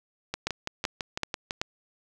two click trains, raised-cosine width 0.2 ms, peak -13 / -10 dBFS, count 8 / 4, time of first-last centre 0.34-1.509 / 0.47-1.615 s, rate 5.99 / 2.62 Hz, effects none

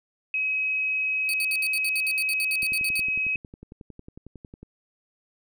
sine tone, 2546 Hz, D#7, 39 cents sharp, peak -23 dBFS, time 0.34-3.36 s, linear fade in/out 2 ms
20% pulse tone bursts, 4544 Hz, C#8, 42 cents sharp, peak -23 dBFS, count 16, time 1.29-3.001 s, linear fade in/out 0 ms, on 46 ms, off 65 ms
click train, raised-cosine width 3 ms, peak -29 dBFS, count 23, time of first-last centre 2.63-4.63 s, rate 11 Hz
effects none

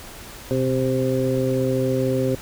harmonic tone with a mistuned harmonic, 130.81 Hz, C3, in tune, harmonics 1 / 2 / 3 / 4, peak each -24 / -24 / -24 / -24 dBFS, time 0.51-2.35 s, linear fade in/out 0 ms, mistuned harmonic 1, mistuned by -45 cents, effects pink hiss -39 dBFS RMS until 2.41 s

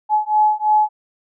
sine beating tone pair, 850 / 853 Hz, G#5 / G#5, +40 / +46 cents, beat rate 3 Hz, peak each -16 dBFS, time 0.09-0.89 s, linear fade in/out 50 ms, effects none

